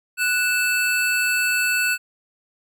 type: tone pair together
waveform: square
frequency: 1478 / 2637 Hz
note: F#6 / E7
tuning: -2 / 0 cents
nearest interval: minor seventh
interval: 1002 cents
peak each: -22 dBFS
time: 0.17-1.98 s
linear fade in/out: 50 ms
effects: none